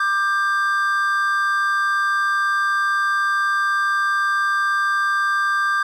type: tone pair together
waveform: triangle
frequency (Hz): 1188 / 1585.8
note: D6 / G6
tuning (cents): +20 / +20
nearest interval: perfect fourth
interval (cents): 500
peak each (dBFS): -18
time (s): 0-5.83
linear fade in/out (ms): 5
effects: none